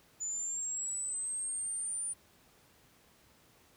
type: linear sweep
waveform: sine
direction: up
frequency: 6950 to 9340 Hz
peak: -34 dBFS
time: 0.2-2.14 s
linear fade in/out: 20 ms
effects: pink hiss -64 dBFS RMS until 3.76 s + high-pass 60 Hz 12 dB/octave